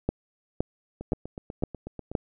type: two click trains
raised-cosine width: 2 ms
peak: -11 / -23 dBFS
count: 5 / 10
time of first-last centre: 0.09-2.152 / 1.01-2.116 s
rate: 1.94 / 8.14 Hz
effects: none